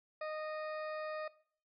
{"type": "harmonic tone with a mistuned harmonic", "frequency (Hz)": 618, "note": "D#5", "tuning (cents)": -12, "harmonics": [1, 2, 3, 4, 6, 7, 8], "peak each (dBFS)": [-39, -45, -49, -53, -63, -63, -62], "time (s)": [0.21, 1.28], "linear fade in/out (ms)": 5, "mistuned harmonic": 8, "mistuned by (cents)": -26, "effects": ["noise-tail reverb RT60 0.5 s tail -19 dB re dry"]}